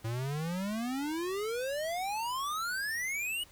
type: exponential sweep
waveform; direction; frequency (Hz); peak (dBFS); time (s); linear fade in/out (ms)
square; up; 110 to 2966; -33; 0.04-3.44; 10
effects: pink hiss -58 dBFS RMS until 3.51 s